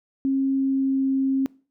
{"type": "tone with pitch glide", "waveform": "sine", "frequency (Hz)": [270, 268.1], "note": ["C#4", "C4"], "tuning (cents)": [-45, 42], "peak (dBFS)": -19, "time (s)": [0.25, 1.46], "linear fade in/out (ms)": 0, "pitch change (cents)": -13, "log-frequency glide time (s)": [0.37, 1.07], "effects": ["noise-tail reverb RT60 0.4 s tail -23 dB re dry"]}